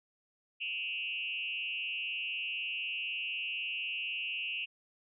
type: tone with frequency modulation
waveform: sine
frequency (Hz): 2722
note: F7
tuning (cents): -45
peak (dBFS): -34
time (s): 0.6-4.66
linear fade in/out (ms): 20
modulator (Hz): 182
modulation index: 1.2
effects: none